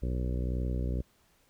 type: harmonic tone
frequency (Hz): 62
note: B1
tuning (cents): +7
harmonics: 1 / 2 / 3 / 4 / 5 / 6 / 7 / 8 / 9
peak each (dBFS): -30 / -36 / -40 / -42 / -44 / -46 / -47 / -48 / -49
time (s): 0.02-1.02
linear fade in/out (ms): 10
effects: pink hiss -67 dBFS RMS until 1.49 s